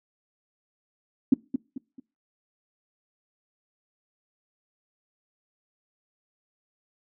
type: tone with echo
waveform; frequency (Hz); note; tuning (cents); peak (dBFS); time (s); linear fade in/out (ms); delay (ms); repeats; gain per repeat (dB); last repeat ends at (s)
sine; 263.4; C4; +12; -12; 1.32-1.34; 5; 220; 3; -9; 2
effects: noise-tail reverb RT60 0.3 s tail -23 dB re dry